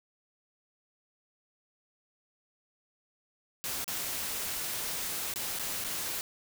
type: noise with dropouts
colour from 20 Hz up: white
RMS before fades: -35 dBFS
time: 3.64-6.21 s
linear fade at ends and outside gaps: 0 ms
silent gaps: 3.843-3.879 / 5.338-5.359 / 5.588-5.595 / 5.84-5.846 s
effects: none